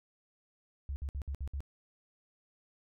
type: tone bursts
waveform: sine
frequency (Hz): 69.3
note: C#2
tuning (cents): 0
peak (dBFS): -34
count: 6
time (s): 0.89-1.605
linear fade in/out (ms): 0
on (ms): 70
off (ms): 59
effects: none